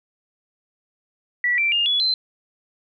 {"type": "tone with pitch steps", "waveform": "sine", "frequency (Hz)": [1951, 2347, 2824, 3397, 4087], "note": ["B6", "D7", "F7", "G#7", "C8"], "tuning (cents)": [-22, -2, 19, 38, -41], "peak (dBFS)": -17, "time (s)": [1.44, 2.14], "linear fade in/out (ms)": 2, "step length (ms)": 140, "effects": []}